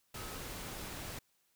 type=tone in noise; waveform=sine; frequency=1280 Hz; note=D#6; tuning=49 cents sharp; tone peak=-52 dBFS; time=0.16-0.37 s; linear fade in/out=5 ms; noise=pink; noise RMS=-44 dBFS; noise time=0.14-1.19 s; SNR=-11 dB; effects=white hiss -75 dBFS RMS until 1.55 s